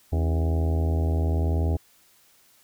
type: harmonic tone with a mistuned harmonic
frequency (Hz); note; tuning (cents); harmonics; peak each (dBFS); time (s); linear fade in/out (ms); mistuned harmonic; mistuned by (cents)
80.8; E2; -34; 1 / 2 / 3 / 4 / 5 / 6 / 7 / 8 / 9 / 10; -21 / -33 / -34 / -37 / -36 / -40 / -44 / -39 / -44 / -43; 0.12-1.77; 10; 3; +140
effects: white hiss -59 dBFS RMS until 2.63 s